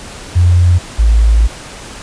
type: tone pair in turn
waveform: sine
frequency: 88.2 / 55.23 Hz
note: F2 / A1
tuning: +18 / +7 cents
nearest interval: minor sixth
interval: 811 cents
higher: first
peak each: -5 dBFS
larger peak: neither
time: 0.35-0.79 / 0.98-1.48 s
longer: second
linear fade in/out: 20 ms
effects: pink hiss -30 dBFS RMS until 2.02 s + resampled to 22050 Hz